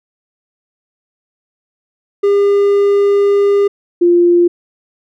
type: tone pair in turn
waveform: triangle / sine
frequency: 403 / 348.2 Hz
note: G4 / F4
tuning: +48 / -5 cents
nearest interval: minor third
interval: 253 cents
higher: first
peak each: -6 dBFS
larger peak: neither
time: 2.23-3.68 / 4.01-4.48 s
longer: first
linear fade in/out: 10 ms
effects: none